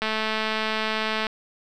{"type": "click train", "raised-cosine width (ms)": 0.3, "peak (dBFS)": -10, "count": 273, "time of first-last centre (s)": [0.02, 1.268], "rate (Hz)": 218, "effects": []}